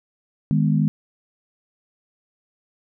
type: chord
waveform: sine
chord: G# minor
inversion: second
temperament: just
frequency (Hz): 155.74 / 207.7 / 249.2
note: D#3 / G#3 / B3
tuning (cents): +2 / 0 / +16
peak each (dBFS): -18 / -21 / -24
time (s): 0.51-0.88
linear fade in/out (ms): 0
effects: none